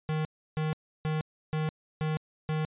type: tone bursts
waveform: square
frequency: 155.56 Hz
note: D#3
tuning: in tune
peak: -28 dBFS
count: 6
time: 0.09-2.65 s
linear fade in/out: 0 ms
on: 160 ms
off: 320 ms
effects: resampled to 8000 Hz